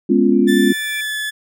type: chord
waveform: sine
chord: C# dominant seventh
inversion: second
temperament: equal with one note detuned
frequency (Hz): 207.7 / 246.9 / 276.1 / 349.2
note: G#3 / B3 / C#4 / E#4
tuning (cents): 0 / 0 / -7 / 0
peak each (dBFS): -16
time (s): 0.09-0.73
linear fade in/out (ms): 10
type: tone with exponential growth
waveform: sine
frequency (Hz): 2349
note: D7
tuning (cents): 0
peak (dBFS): -24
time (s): 0.32-1.01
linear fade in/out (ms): 5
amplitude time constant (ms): 150
type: tone with pitch glide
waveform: 30% pulse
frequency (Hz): 1760 to 1722.8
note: A6 to A6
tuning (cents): 0 to -37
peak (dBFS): -18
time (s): 0.47-1.31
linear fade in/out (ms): 20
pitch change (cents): -37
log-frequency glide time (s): 0.59-1.18
effects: none